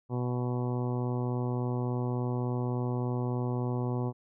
harmonic tone, 123.47 Hz, B2, in tune, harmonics 1 / 2 / 3 / 4 / 5 / 6 / 7 / 8 / 9, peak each -30 / -35 / -37 / -41 / -46 / -45 / -45 / -46 / -50 dBFS, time 0.09-4.13 s, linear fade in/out 50 ms, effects none

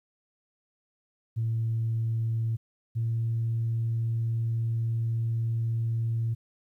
sine tone pair in turn, 113.5 / 114.55 Hz, A#2 / A#2, -46 / -30 cents, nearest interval unison, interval 16 cents, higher second, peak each -24 dBFS, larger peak neither, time 1.36-2.57 / 2.95-6.35 s, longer second, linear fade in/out 20 ms, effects tanh soft clip ceiling -21 dBFS + 11-bit

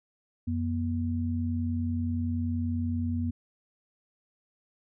sine tone pair together, 89.9 / 240.4 Hz, F#2 / B3, -49 / -46 cents, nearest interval octave + perfect fourth, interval 1703 cents, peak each -29 / -30 dBFS, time 0.47-3.31 s, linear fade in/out 10 ms, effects none

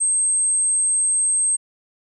sine tone, 8372 Hz, C9, in tune, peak -16 dBFS, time 0-1.57 s, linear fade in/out 20 ms, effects none

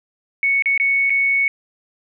sine tone with dropouts, 2217 Hz, C#7, in tune, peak -14 dBFS, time 0.43-1.48 s, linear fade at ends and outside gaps 1 ms, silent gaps 0.623-0.658 / 0.777-0.799 / 1.097-1.103 s, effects none

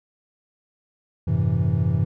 triangle chord, F# half-diminished seventh, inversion none, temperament equal with one note detuned, 92.5 / 107.24 / 130.81 / 164.81 Hz, F#2 / A2 / C3 / E3, 0 / -44 / 0 / 0 cents, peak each -22 dBFS, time 1.27-2.05 s, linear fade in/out 10 ms, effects none

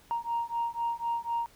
sine beating tone pair, 932.3 / 936.3 Hz, A#5 / A#5, 0 / +7 cents, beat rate 4 Hz, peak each -31 dBFS, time 0.11-1.46 s, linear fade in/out 0 ms, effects tanh soft clip ceiling -23 dBFS + pink hiss -59 dBFS RMS until 1.55 s

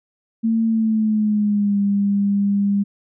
sine tone with pitch glide, 225.5 to 200.9 Hz, A3 to G3, +43 to +43 cents, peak -15 dBFS, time 0.43-2.84 s, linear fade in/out 20 ms, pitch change -200 cents, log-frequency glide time 0.66-1.79 s, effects none

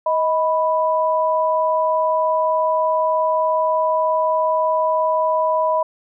sine tone pair together, 631.1 / 987.8 Hz, D#5 / B5, +24 / 0 cents, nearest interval minor sixth, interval 776 cents, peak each -18 dBFS, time 0.06-5.83 s, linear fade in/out 5 ms, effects none

